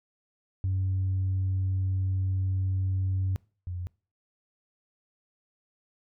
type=tone pair in turn; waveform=sine; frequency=94.6 / 89.29 Hz; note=F#2 / F2; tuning=+39 / +39 cents; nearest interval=minor second; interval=100 cents; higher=first; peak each=-23 / -31 dBFS; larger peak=first; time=0.64-3.36 / 3.67-3.87 s; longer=first; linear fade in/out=0 ms; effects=noise-tail reverb RT60 0.4 s tail -25 dB re dry + tanh soft clip ceiling -22 dBFS